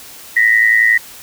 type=tone pair together; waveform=sine; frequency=1864.6 / 1975.5 Hz; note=A#6 / B6; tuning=0 / 0 cents; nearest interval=minor second; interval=100 cents; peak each=-11 dBFS; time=0.36-0.98 s; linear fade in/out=10 ms; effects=white hiss -36 dBFS RMS until 1.22 s